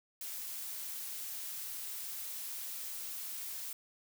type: noise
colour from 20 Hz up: blue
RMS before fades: -42 dBFS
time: 0.21-3.73 s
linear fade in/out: 2 ms
effects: none